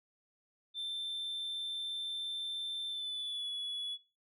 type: tone with pitch glide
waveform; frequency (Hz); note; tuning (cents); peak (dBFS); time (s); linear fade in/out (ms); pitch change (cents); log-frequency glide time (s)
sine; 3557 to 3398; A7 to G#7; +18 to +39; -34; 0.74-3.98; 50; -79; 2.88-3.49
effects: noise-tail reverb RT60 0.3 s tail -19 dB re dry + tanh soft clip ceiling -35 dBFS